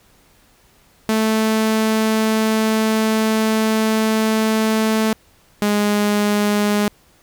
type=tone pair in turn; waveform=sawtooth; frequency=219.4 / 207.1 Hz; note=A3 / G#3; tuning=-5 / -5 cents; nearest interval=minor second; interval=100 cents; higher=first; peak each=-11 dBFS; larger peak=neither; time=1.09-5.13 / 5.62-6.88 s; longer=first; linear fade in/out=0 ms; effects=pink hiss -54 dBFS RMS until 7.22 s